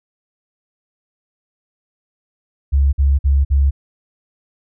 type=tone bursts; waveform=sine; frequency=69.3 Hz; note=C#2; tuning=in tune; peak=-10 dBFS; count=4; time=2.72-3.71 s; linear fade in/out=20 ms; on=210 ms; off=50 ms; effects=none